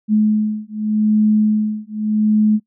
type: beating tone pair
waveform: sine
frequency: 213.2 / 214.04 Hz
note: G#3 / A3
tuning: +46 / -48 cents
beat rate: 0.84 Hz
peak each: -16 dBFS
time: 0.08-2.6 s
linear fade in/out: 50 ms
effects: noise-tail reverb RT60 0.1 s tail -24 dB re dry